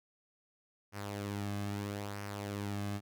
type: tone with flanger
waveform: sawtooth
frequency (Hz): 101.6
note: G#2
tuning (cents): -38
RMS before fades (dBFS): -39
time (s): 0.92-3.01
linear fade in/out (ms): 50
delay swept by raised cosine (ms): 0.26 to 2.16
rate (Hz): 0.77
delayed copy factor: -0.5
effects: none